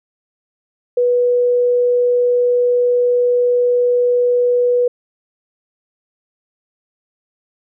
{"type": "tone", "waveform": "sine", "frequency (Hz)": 489.3, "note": "B4", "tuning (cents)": -16, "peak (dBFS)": -11, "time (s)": [0.97, 4.88], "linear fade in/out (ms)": 5, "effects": []}